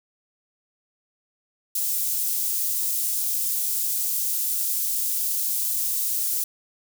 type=high-pass noise; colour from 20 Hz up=white; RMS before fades=-25 dBFS; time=1.75-6.44 s; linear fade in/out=5 ms; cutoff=7900 Hz; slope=12 dB/octave; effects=none